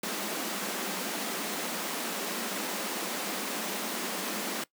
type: high-pass noise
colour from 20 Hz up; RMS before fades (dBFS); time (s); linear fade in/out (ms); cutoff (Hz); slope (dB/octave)
pink; -34; 0.03-4.64; 5; 180; 96
effects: noise-tail reverb RT60 0.1 s tail -20 dB re dry